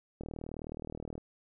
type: click train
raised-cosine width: 2 ms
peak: -27 dBFS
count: 39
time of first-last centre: 0.21-1.179 s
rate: 39.2 Hz
effects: none